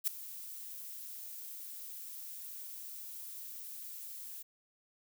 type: noise with ADSR envelope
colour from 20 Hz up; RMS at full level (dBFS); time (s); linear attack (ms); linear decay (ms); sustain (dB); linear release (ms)
violet; -29; 0.04-4.43; 35; 5; -17; 15
effects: none